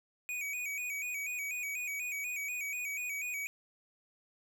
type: tone with vibrato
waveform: square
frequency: 2368 Hz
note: D7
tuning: 14 cents sharp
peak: -36 dBFS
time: 0.29-3.47 s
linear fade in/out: 0 ms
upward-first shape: square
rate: 4.1 Hz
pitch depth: 75 cents each way
effects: none